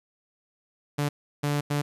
sawtooth tone bursts at uneven times, 145.5 Hz, D3, 16 cents flat, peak -20 dBFS, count 3, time 0.98-1.09 / 1.43-1.61 / 1.7-1.82 s, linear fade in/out 10 ms, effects resampled to 32000 Hz + 10-bit

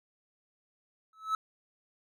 triangle tone with exponential growth, 1300 Hz, E6, 24 cents flat, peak -22 dBFS, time 1.13-1.35 s, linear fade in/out 2 ms, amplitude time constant 47 ms, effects none

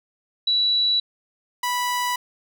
sine / sawtooth tone pair in turn, 3932 / 984.7 Hz, B7 / B5, -8 / -5 cents, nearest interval 2 octaves, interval 2397 cents, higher first, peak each -17 / -18 dBFS, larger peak first, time 0.47-1 / 1.63-2.16 s, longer neither, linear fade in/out 5 ms, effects none

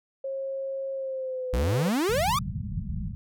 sine tone with pitch glide, 540 to 500.9 Hz, C#5 to B4, -45 to +24 cents, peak -29 dBFS, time 0.24-1.89 s, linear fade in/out 5 ms, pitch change -131 cents, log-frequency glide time 0.93-1.6 s
45% pulse exponential sweep, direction up, 53.8 to 1234 Hz, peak -23 dBFS, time 1.53-2.39 s, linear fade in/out 5 ms
white low-pass noise, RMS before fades -32 dBFS, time 2.09-3.15 s, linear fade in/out 0 ms, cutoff 210 Hz, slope 96 dB/octave
effects none

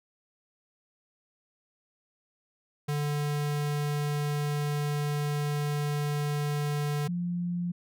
square / sine tone pair in turn, 146.83 / 175.12 Hz, D3 / F3, 0 / +5 cents, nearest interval minor third, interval 305 cents, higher second, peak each -28 dBFS, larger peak neither, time 2.88-7.08 / 7.08-7.72 s, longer first, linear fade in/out 10 ms, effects none

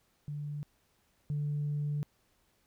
sine tone pair in turn, 146.83 / 146.83 Hz, D3 / D3, 0 / 0 cents, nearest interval unison, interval 0 cents, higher neither, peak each -35 / -29 dBFS, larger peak second, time 0.28-0.63 / 1.3-2.03 s, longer second, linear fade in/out 0 ms, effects tanh soft clip ceiling -27 dBFS + pink hiss -72 dBFS RMS until 2.66 s

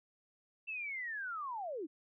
sine linear sweep, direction down, 2690 to 276.7 Hz, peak -38 dBFS, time 0.67-1.87 s, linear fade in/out 20 ms, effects none

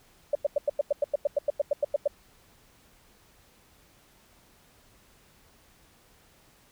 sine tone bursts, 577 Hz, D5, 31 cents flat, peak -20 dBFS, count 16, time 0.33-2.077 s, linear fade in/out 5 ms, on 22 ms, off 93 ms, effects pink hiss -60 dBFS RMS until 6.71 s

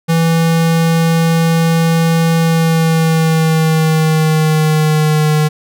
square tone with pitch glide, 164.81 to 152.89 Hz, E3 to D#3, 0 to -30 cents, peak -10 dBFS, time 0.08-5.49 s, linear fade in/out 20 ms, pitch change -130 cents, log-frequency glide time 2.38-5.3 s, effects none

